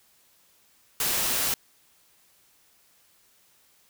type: noise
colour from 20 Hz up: white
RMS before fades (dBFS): -26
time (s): 1-1.54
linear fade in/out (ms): 2
effects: white hiss -62 dBFS RMS until 3.89 s